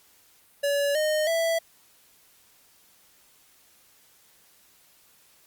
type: tone with pitch steps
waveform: square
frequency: 569 / 615 / 661 Hz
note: C#5 / D#5 / E5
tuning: +45 / -20 / +5 cents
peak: -23 dBFS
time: 0.63-1.59 s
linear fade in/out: 10 ms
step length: 320 ms
effects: white hiss -59 dBFS RMS until 5.46 s + Opus 48 kbps